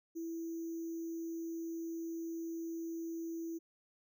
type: tone with sample-and-hold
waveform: sine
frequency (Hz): 331.3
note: E4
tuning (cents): +9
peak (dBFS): -38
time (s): 0.15-3.59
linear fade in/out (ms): 20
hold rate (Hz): 6300
effects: none